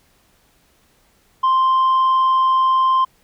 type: tone with tanh clipping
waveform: sine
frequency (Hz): 1046.5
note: C6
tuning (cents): 0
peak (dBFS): -13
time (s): 1.43-3.05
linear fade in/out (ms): 10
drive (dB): 2
effects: pink hiss -58 dBFS RMS until 3.23 s